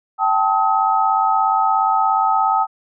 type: tone cluster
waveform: sine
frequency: 777 / 874 / 1271 Hz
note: G5 / A5 / D#6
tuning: -16 / -12 / +36 cents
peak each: -18 dBFS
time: 0.18-2.67 s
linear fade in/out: 50 ms
effects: none